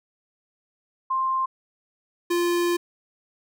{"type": "tone pair in turn", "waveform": ["sine", "square"], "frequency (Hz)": [1052, 347.6], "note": ["C6", "F4"], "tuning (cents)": [9, -8], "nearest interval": "octave + perfect fifth", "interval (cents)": 1917, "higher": "first", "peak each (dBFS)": -21, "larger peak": "neither", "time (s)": [[1.1, 1.46], [2.3, 2.77]], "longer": "second", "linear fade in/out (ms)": 10, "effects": []}